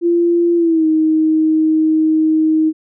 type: tone with pitch glide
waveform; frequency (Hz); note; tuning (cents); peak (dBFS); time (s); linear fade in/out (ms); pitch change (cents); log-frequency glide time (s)
sine; 343.1 to 314.6; F4 to D#4; -31 to +19; -10; 0.01-2.73; 50; -150; 0.56-0.86
effects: none